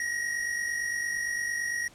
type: tone pair together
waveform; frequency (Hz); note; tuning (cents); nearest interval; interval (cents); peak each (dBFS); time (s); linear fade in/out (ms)
square; 1851.2 / 1900; A#6 / A#6; -13 / +33; unison; 46; -37 / -30; 0-1.88; 2
effects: pink hiss -55 dBFS RMS until 1.94 s + low-pass 10000 Hz 12 dB/octave